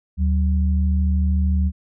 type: tone pair together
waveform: sine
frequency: 74.49 / 187.7 Hz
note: D2 / F#3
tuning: +25 / +25 cents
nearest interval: octave + major third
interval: 1600 cents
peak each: -16 / -24 dBFS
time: 0.17-1.72 s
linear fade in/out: 50 ms
effects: none